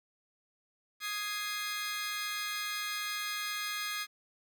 20% pulse chord, Ab major, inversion second, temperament equal, 1244.5 / 1661.2 / 2093 Hz, Eb6 / Ab6 / C7, 0 / 0 / 0 cents, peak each -34 dBFS, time 1-4.07 s, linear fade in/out 50 ms, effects 11-bit

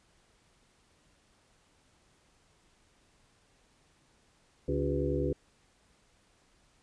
harmonic tone with a mistuned harmonic, 70.8 Hz, C#2, 37 cents sharp, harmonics 1 / 2 / 4 / 5 / 6 / 7, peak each -35 / -35 / -35 / -35 / -35 / -35 dBFS, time 4.68-5.33 s, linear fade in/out 5 ms, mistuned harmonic 6, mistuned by -88 cents, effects pink hiss -67 dBFS RMS until 6.82 s + resampled to 22050 Hz

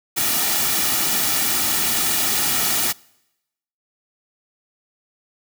white noise with comb filter, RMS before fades -20 dBFS, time 0.16-2.93 s, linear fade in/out 20 ms, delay 1.9 ms, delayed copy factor -0.55, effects noise-tail reverb RT60 0.9 s tail -25 dB re dry

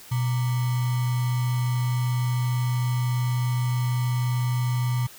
sine tone with sample-and-hold, 123.47 Hz, B2, in tune, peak -21 dBFS, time 0.11-5.07 s, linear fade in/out 10 ms, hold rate 1050 Hz, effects white hiss -46 dBFS RMS until 5.18 s

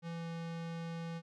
square tone with pitch glide, 167.7 to 166.64 Hz, E3 to E3, +30 to +19 cents, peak -40 dBFS, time 0.02-1.22 s, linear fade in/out 50 ms, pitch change -11 cents, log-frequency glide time 0.12-0.27 s, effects low-pass 5000 Hz 12 dB/octave

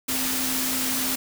sine tone in noise, 259.5 Hz, C4, 14 cents flat, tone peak -31 dBFS, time 0.08-1.16 s, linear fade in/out 10 ms, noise white, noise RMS -26 dBFS, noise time 0.08-1.16 s, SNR -8 dB, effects none

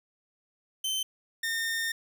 sawtooth tone pair in turn, 3084 / 1823.2 Hz, G7 / A#6, -29 / -39 cents, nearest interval major sixth, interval 910 cents, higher first, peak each -25 dBFS, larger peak neither, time 0.84-1.03 / 1.43-1.92 s, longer second, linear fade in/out 5 ms, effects none

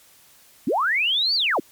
sine linear two-way sweep, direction up then down, 184.9 to 4716 to 184.9 Hz, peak -18 dBFS, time 0.67-1.6 s, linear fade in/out 5 ms, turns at 1.35 s, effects white hiss -53 dBFS RMS until 1.71 s + MP3 96 kbps

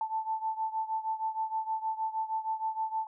sine beating tone pair, 880 / 886.4 Hz, A5 / A5, 0 / +13 cents, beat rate 6.4 Hz, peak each -32 / -35 dBFS, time 0.01-3.07 s, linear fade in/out 2 ms, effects none

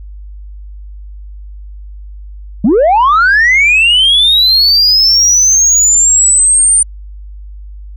sine linear sweep, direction up, 180 to 9030 Hz, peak -3 dBFS, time 2.64-6.83 s, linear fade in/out 5 ms, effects tanh soft clip ceiling -3 dBFS + added 50 Hz sine -26 dBFS peak until 7.96 s

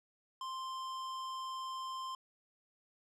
square tone, 1046.5 Hz, C6, in tune, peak -40 dBFS, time 0.41-2.15 s, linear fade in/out 2 ms, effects low-pass 7000 Hz 12 dB/octave

